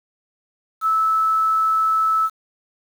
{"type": "tone with quantisation", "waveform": "sine", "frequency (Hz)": 1307, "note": "E6", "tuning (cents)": -15, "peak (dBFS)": -15, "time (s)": [0.81, 2.3], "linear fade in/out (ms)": 50, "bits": 7, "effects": []}